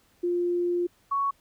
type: tone pair in turn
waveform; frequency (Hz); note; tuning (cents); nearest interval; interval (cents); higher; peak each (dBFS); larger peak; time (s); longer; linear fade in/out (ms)
sine; 350.8 / 1113.7; F4 / C#6; +8 / +8; octave + minor sixth; 2000; second; -23 / -23; neither; 0.23-0.87 / 1.11-1.31; first; 10
effects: pink hiss -64 dBFS RMS until 1.4 s